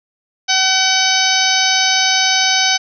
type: harmonic tone with a mistuned harmonic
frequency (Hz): 759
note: F#5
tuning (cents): +44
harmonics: 1 / 2 / 3 / 4 / 5 / 6 / 7 / 8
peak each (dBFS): -20 / -20 / -20 / -20 / -20 / -20 / -20 / -20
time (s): 0.48-2.78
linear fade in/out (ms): 20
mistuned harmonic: 7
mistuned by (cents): -21
effects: none